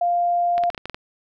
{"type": "tone", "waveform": "sine", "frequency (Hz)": 698.5, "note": "F5", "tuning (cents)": 0, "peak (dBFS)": -17, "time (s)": [0.01, 0.7], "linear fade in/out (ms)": 5}
{"type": "clicks", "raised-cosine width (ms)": 0.3, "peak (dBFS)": -15, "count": 8, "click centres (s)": [0.58, 0.637, 0.702, 0.747, 0.778, 0.856, 0.897, 0.945]}
{"effects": []}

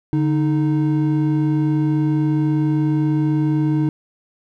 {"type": "tone pair together", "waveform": "triangle", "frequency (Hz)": [146.3, 310], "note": ["D3", "D#4"], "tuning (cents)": [-6, -6], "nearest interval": "octave + minor second", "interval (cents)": 1300, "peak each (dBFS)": -16, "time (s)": [0.13, 3.89], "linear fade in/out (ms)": 0, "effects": []}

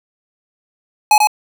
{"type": "tone with echo", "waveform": "square", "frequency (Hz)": 845, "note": "G#5", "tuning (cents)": 30, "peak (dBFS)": -7, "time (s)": [1.11, 1.18], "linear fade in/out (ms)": 2, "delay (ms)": 92, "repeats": 1, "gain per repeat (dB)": -3, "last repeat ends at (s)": 1.272, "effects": ["8-bit"]}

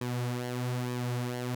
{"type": "tone with flanger", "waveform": "sawtooth", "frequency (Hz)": 123.47, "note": "B2", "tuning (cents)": 0, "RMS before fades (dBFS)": -33, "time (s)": [0.01, 1.55], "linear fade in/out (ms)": 5, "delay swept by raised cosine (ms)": [1.4, 7.3], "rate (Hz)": 1.1, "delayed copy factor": -0.6, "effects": []}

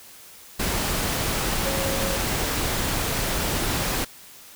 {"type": "tone in noise", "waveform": "sine", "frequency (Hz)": 544, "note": "C#5", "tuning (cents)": -33, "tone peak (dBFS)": -29, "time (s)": [1.65, 2.17], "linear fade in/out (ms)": 10, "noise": "pink", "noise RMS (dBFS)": -25, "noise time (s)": [0.59, 4.05], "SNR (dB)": -7, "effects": ["white hiss -46 dBFS RMS until 4.55 s"]}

